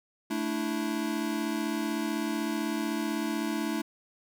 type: chord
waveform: square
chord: A suspended fourth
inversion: none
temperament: equal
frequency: 220 / 293.7 / 329.6 Hz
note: A3 / D4 / E4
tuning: 0 / 0 / 0 cents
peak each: -34 dBFS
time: 0.3-3.82 s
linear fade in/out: 10 ms
effects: none